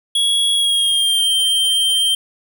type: tone with pitch glide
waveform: square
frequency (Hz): 3335 to 3148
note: G#7 to G7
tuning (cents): +7 to +7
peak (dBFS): -14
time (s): 0.15-2.15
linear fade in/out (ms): 5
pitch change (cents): -100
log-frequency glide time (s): 0.54-1.25
effects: none